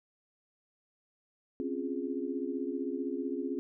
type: chord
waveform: sine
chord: Db major seventh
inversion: third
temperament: equal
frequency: 261.6 / 277.2 / 349.2 / 415.3 Hz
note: C4 / Db4 / F4 / Ab4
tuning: 0 / 0 / 0 / 0 cents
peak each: -37 / -37 / -38 / -39 dBFS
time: 1.6-3.59 s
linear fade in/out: 0 ms
effects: none